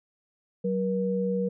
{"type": "tone pair together", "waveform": "sine", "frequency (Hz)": [188.2, 478.6], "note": ["F#3", "A#4"], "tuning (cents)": [30, 46], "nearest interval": "octave + major third", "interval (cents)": 1616, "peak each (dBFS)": -27, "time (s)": [0.64, 1.49], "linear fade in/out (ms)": 10, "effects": []}